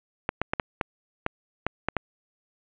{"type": "clicks", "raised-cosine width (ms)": 0.5, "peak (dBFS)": -9, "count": 9, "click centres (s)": [0.291, 0.416, 0.535, 0.598, 0.812, 1.264, 1.666, 1.886, 1.967], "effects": ["resampled to 8000 Hz", "7-bit"]}